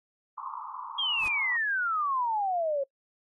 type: band-pass noise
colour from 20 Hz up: pink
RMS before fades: -39 dBFS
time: 0.37-1.57 s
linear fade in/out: 10 ms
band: 890 to 1200 Hz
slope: 96 dB/octave
type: exponential sweep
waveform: sine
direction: down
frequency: 3300 to 538 Hz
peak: -25 dBFS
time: 0.98-2.84 s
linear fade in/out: 10 ms
type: noise with exponential growth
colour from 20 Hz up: pink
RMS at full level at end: -38 dBFS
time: 1.1-1.28 s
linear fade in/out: 1 ms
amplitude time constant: 39 ms
effects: noise-tail reverb RT60 0.1 s tail -24 dB re dry + MP3 64 kbps